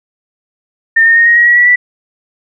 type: tone with pitch steps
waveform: sine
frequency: 1812 / 1833.1 / 1854.4 / 1875.9 / 1897.7 / 1919.7 / 1942.1 / 1964.6 Hz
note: A#6 / A#6 / A#6 / A#6 / A#6 / B6 / B6 / B6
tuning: -50 / -30 / -10 / +10 / +30 / -50 / -30 / -10 cents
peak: -4 dBFS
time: 0.96-1.76 s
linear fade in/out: 10 ms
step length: 100 ms
effects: none